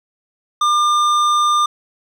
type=tone with hard clipping; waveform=triangle; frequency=1200 Hz; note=D6; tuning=37 cents sharp; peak=-14 dBFS; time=0.61-1.66 s; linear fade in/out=5 ms; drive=15 dB; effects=none